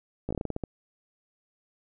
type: slowing click train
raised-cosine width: 2 ms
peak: -18 dBFS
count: 10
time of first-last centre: 0.29-0.637 s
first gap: 16 ms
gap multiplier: 1.21
effects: none